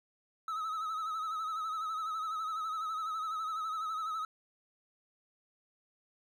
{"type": "tone with vibrato", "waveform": "triangle", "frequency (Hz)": 1286, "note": "E6", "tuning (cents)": -43, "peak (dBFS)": -32, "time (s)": [0.48, 4.25], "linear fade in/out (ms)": 2, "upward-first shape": "sine", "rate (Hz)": 12, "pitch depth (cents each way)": 56, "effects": []}